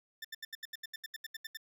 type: tone bursts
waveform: 20% pulse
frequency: 1784 Hz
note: A6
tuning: 23 cents sharp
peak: -35 dBFS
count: 14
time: 0.22-1.572 s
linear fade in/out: 5 ms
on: 26 ms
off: 76 ms
effects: none